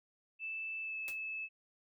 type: tone with pitch glide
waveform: sine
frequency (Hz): 2637 to 2610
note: E7 to E7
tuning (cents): 0 to -18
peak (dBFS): -38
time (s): 0.39-1.49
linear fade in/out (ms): 50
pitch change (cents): -18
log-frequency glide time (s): 0.81-0.96
type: noise with exponential decay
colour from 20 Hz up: white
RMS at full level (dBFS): -44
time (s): 1.08-1.2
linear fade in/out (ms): 0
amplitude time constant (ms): 24
effects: none